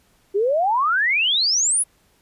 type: exponential sweep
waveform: sine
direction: up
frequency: 380 to 10730 Hz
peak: -16 dBFS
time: 0.34-1.84 s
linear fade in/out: 20 ms
effects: pink hiss -60 dBFS RMS until 2.21 s + resampled to 32000 Hz